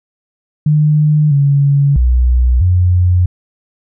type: tone with pitch steps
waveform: sine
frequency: 151.2 / 141.1 / 61.8 / 89.9 Hz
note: D#3 / C#3 / B1 / F#2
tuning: -49 / +31 / +2 / -49 cents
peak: -7 dBFS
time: 0.66-3.26 s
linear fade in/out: 5 ms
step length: 650 ms
effects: none